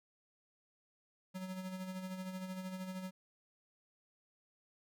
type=tone with tremolo; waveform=square; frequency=186.4 Hz; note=F#3; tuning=13 cents sharp; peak=-40 dBFS; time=1.34-3.11 s; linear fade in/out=20 ms; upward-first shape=sine; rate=13 Hz; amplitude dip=50%; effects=none